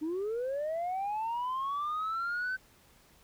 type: linear sweep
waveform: sine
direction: up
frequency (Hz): 297.6 to 1538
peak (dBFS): -29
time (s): 0.01-2.57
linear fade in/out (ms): 20
effects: tanh soft clip ceiling -29 dBFS + pink hiss -62 dBFS RMS until 3.23 s